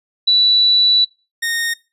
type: tone pair in turn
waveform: sine / sawtooth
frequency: 3951 / 1849.1 Hz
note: B7 / A#6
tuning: 0 / -15 cents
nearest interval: octave + minor second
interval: 1315 cents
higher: first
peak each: -9 / -14 dBFS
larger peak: first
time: 0.27-1.05 / 1.42-1.74 s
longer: first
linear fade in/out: 10 ms
effects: noise-tail reverb RT60 0.3 s tail -23 dB re dry + resampled to 32000 Hz